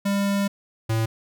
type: tone pair in turn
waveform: square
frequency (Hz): 199.7 / 112.08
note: G3 / A2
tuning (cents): +32 / +32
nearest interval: minor seventh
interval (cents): 1000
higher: first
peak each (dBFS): -21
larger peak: neither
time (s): 0.05-0.48 / 0.89-1.06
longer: first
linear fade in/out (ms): 10
effects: none